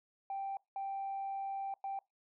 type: tone bursts at uneven times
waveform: sine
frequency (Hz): 784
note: G5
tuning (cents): 0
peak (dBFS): -35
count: 3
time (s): 0.3-0.57 / 0.76-1.74 / 1.84-1.99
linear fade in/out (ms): 2
effects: noise-tail reverb RT60 0.2 s tail -24 dB re dry + tanh soft clip ceiling -33 dBFS